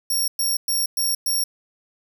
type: tone bursts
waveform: 15% pulse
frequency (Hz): 5560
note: F8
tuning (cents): -9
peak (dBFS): -14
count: 5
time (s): 0.1-1.44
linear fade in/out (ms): 5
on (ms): 180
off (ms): 110
effects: none